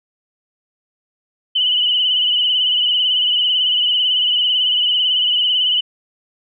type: tone with vibrato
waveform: sine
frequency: 2980 Hz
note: F#7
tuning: 12 cents sharp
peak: -13 dBFS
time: 1.55-5.81 s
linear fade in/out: 10 ms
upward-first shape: sine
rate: 18 Hz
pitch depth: 53 cents each way
effects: none